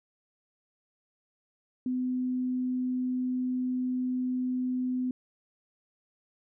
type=tone; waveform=sine; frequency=253.1 Hz; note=B3; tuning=43 cents sharp; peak=-27 dBFS; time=1.86-5.11 s; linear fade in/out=2 ms; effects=none